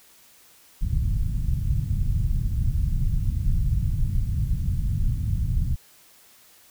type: low-pass noise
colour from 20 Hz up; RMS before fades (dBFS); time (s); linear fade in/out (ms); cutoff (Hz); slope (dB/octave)
pink; -23; 0.81-5.76; 20; 140; 24
effects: white hiss -54 dBFS RMS until 6.7 s